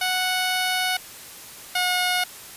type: tone pair in turn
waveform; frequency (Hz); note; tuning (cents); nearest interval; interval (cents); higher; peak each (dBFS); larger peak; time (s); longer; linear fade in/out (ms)
10% pulse; 738 / 724.9; F#5 / F#5; -5 / -36; unison; 31; first; -13 / -12; second; 0.01-0.97 / 1.75-2.24; first; 5
effects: white hiss -41 dBFS RMS until 2.56 s + resampled to 32000 Hz